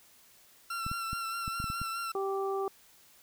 40% pulse tone with vibrato, 1356 Hz, E6, 49 cents sharp, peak -33 dBFS, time 0.7-2.12 s, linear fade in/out 5 ms, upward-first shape sine, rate 4.8 Hz, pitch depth 28 cents each way
clicks, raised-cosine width 5 ms, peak -26 dBFS, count 8, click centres 0.865 / 0.915 / 1.131 / 1.479 / 1.601 / 1.642 / 1.701 / 1.816 s
harmonic tone, 390.2 Hz, G4, 8 cents flat, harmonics 1 / 2 / 3, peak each -31 / -37 / -38 dBFS, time 2.15-2.68 s, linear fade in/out 2 ms
effects white hiss -60 dBFS RMS until 3.22 s

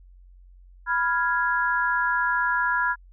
sine chord, F diminished, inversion second, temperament equal, 987.8 / 1396.9 / 1661.2 Hz, Cb6 / F6 / Ab6, 0 / 0 / 0 cents, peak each -25 dBFS, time 0.86-2.96 s, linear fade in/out 50 ms, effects added 45 Hz sine -47 dBFS peak until 3.12 s

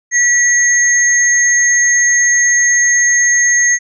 sine tone pair together, 1940 / 6432 Hz, B6 / G8, -31 / +44 cents, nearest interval octave + major sixth, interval 2075 cents, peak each -11 dBFS, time 0.11-3.79 s, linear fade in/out 50 ms, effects none

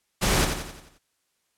pink noise with echo, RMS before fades -22 dBFS, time 0.21-0.46 s, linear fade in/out 20 ms, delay 88 ms, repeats 6, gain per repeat -6 dB, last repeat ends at 0.988 s, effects white hiss -73 dBFS RMS until 1.57 s + low-pass 11000 Hz 12 dB/octave

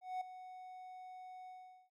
triangle tone with ADSR envelope, 740 Hz, F#5, in tune, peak -34 dBFS, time 0.01-1.9 s, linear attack 200 ms, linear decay 6 ms, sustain -13 dB, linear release 420 ms, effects none

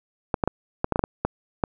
clicks, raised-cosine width 1 ms, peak -7 dBFS, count 10, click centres 0.342 / 0.438 / 0.476 / 0.844 / 0.923 / 0.959 / 0.993 / 1.039 / 1.25 / 1.638 s, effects none

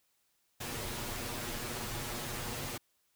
pink noise with comb filter, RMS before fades -39 dBFS, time 0.6-2.78 s, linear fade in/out 10 ms, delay 8.4 ms, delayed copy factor +0.8, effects white hiss -75 dBFS RMS until 3.15 s

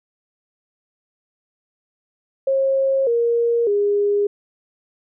sine tone with pitch steps, 539 / 469.2 / 408.5 Hz, C#5 / A#4 / G#4, -49 / +11 / -29 cents, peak -15 dBFS, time 2.47-4.27 s, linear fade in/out 5 ms, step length 600 ms, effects none

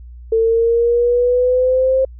sine exponential sweep, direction up, 447.2 to 530 Hz, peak -11 dBFS, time 0.32-2.05 s, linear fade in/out 5 ms, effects added 60 Hz sine -33 dBFS peak until 2.19 s

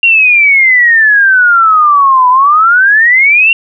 sine exponential two-way sweep, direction down then up, 2782 to 987.8 to 2782 Hz, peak -3 dBFS, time 0.03-3.53 s, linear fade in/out 2 ms, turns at 2.29 s, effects none

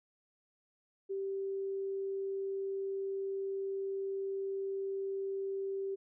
sine tone, 390 Hz, G4, 9 cents flat, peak -34 dBFS, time 1.09-5.96 s, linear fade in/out 20 ms, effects none

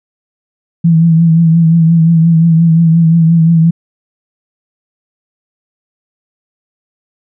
sine tone with vibrato, 164.81 Hz, E3, in tune, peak -4 dBFS, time 0.84-3.71 s, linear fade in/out 10 ms, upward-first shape triangle, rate 5.7 Hz, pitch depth 51 cents each way, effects none

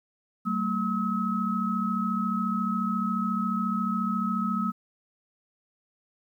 sine tone cluster, 192 / 226.2 / 1283 Hz, G3 / A3 / E6, -36 / +48 / -47 cents, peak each -29 dBFS, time 0.45-4.72 s, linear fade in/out 20 ms, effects 10-bit

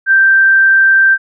sine tone, 1568 Hz, G6, in tune, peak -5 dBFS, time 0.06-1.18 s, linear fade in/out 50 ms, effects none

